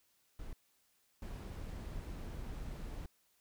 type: noise bursts at uneven times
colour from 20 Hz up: brown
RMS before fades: -44 dBFS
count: 2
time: 0.39-0.53 / 1.22-3.06 s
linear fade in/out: 2 ms
effects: white hiss -74 dBFS RMS until 3.4 s